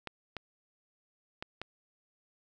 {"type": "clicks", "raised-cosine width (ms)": 0.3, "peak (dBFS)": -22, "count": 4, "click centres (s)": [0.073, 0.367, 1.425, 1.616], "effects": []}